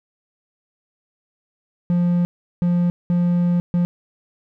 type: tone bursts at uneven times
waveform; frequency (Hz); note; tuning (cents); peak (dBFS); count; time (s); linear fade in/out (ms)
triangle; 175.1; F3; +5; -13; 4; 1.9-2.25 / 2.62-2.9 / 3.1-3.6 / 3.74-3.85; 0
effects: none